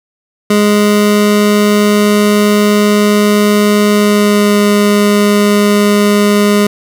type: tone with pitch glide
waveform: 25% pulse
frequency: 207.7 to 205.9 Hz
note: G#3 to G#3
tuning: 0 to -15 cents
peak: -3 dBFS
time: 0.5-6.67 s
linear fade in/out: 5 ms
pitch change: -15 cents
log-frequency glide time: 3.91-4.59 s
effects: none